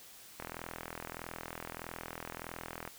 click train, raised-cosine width 0.5 ms, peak -25 dBFS, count 104, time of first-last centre 0.4-2.876 s, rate 41.6 Hz, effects white hiss -54 dBFS RMS until 2.98 s

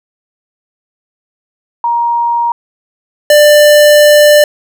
sine / square tone pair in turn, 942 / 593.4 Hz, A#5 / D5, +18 / +18 cents, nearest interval minor sixth, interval 800 cents, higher first, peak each -9 / -3 dBFS, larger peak second, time 1.84-2.52 / 3.3-4.44 s, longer second, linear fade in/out 2 ms, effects none

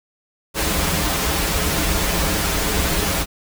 pink noise with comb filter, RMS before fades -20 dBFS, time 0.54-3.26 s, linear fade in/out 50 ms, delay 8.2 ms, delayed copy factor -0.75, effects none

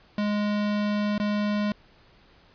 square tone with dropouts, 207.7 Hz, G#3, in tune, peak -24 dBFS, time 0.18-1.72 s, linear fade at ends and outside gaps 2 ms, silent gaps 1.18-1.199 s, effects pink hiss -57 dBFS RMS until 2.54 s + resampled to 11025 Hz

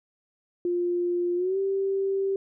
sine tone with pitch glide, 351.3 to 389.8 Hz, F4 to G4, +10 to -10 cents, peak -23 dBFS, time 0.65-2.36 s, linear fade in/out 2 ms, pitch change +180 cents, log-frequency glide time 1.36-1.58 s, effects none

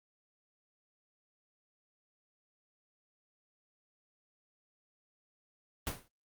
pink noise with exponential decay, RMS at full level -32 dBFS, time 5.87-6.08 s, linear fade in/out 0 ms, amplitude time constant 45 ms, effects Opus 32 kbps

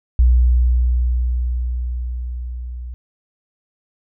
sine tone with level ramp, 61.1 Hz, B1, 18 cents flat, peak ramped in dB -8 to -27 dBFS, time 0.19-2.94 s, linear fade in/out 0 ms, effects none

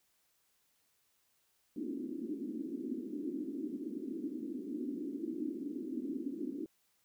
pink band-pass noise, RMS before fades -40 dBFS, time 1.76-6.66 s, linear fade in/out 2 ms, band 250 to 330 Hz, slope 48 dB/octave, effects white hiss -75 dBFS RMS until 7.04 s

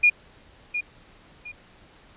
sine tone with echo, 2433 Hz, D#7, 39 cents flat, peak -13 dBFS, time 0.03-0.1 s, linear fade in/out 10 ms, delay 710 ms, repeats 2, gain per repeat -11 dB, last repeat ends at 1.52 s, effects pink hiss -53 dBFS RMS until 2.16 s + resampled to 8000 Hz

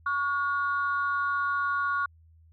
sine tone pair together, 1121 / 1434.9 Hz, C#6 / F6, +19 / +46 cents, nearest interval major third, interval 427 cents, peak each -27 dBFS, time 0.06-2.06 s, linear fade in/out 5 ms, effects tanh soft clip ceiling -18 dBFS + added 81 Hz sine -54 dBFS peak until 2.52 s

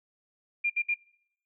sine tone bursts, 2399 Hz, D7, 36 cents sharp, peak -24 dBFS, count 3, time 0.64-0.944 s, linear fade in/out 10 ms, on 60 ms, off 62 ms, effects noise-tail reverb RT60 0.7 s tail -22 dB re dry

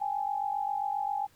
sine tone pair together, 799 / 846.5 Hz, G5 / G#5, +33 / +33 cents, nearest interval minor second, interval 100 cents, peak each -31 / -32 dBFS, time 0-1.27 s, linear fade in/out 20 ms, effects pink hiss -63 dBFS RMS until 1.35 s

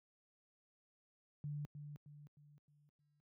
sine tone with echo, 146.83 Hz, D3, in tune, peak -40 dBFS, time 1.44-1.65 s, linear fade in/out 0 ms, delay 310 ms, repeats 5, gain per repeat -7 dB, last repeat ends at 3.2 s, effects high-pass 80 Hz 12 dB/octave

